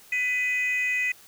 sine tone pair together, 1995 / 2505 Hz, B6 / D#7, +17 / +11 cents, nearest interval major third, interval 394 cents, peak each -24 / -24 dBFS, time 0.12-1.12 s, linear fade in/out 5 ms, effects tanh soft clip ceiling -19 dBFS + white hiss -52 dBFS RMS until 1.27 s

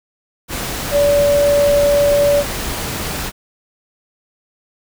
sine tone in noise, 575 Hz, D5, 37 cents flat, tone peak -10 dBFS, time 0.91-2.44 s, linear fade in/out 50 ms, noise pink, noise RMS -23 dBFS, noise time 0.48-3.32 s, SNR +10 dB, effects none

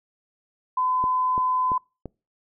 sine tone, 1015 Hz, B5, 47 cents sharp, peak -20 dBFS, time 0.77-1.78 s, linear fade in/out 5 ms
click train, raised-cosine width 2 ms, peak -20 dBFS, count 4, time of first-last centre 1.04-2.057 s, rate 2.95 Hz
effects noise-tail reverb RT60 0.3 s tail -26 dB re dry

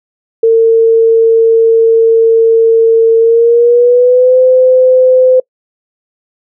sine tone with pitch glide, 453.5 to 512 Hz, A#4 to C5, -48 to -38 cents, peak -3 dBFS, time 0.43-5.4 s, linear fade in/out 5 ms, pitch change +210 cents, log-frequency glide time 3.18-4.38 s, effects noise-tail reverb RT60 0.1 s tail -26 dB re dry

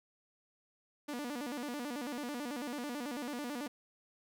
sawtooth tone with vibrato, 266.7 Hz, C4, 33 cents sharp, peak -34 dBFS, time 1.08-3.68 s, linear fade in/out 10 ms, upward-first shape square, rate 9.1 Hz, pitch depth 170 cents each way, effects none

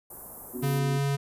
white band-stop noise, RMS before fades -40 dBFS, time 0.1-0.79 s, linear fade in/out 5 ms, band 1000 to 11000 Hz, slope 24 dB/octave
sine chord, B suspended second, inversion none, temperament just, 246.9 / 277.8 / 370.4 Hz, B3 / C#4 / F#4, 0 / +4 / +2 cents, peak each -35 / -41 / -37 dBFS, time 0.53-0.99 s, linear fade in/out 20 ms
square tone, 140 Hz, C#3, 18 cents sharp, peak -25 dBFS, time 0.62-1.17 s, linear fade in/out 20 ms
effects resampled to 32000 Hz

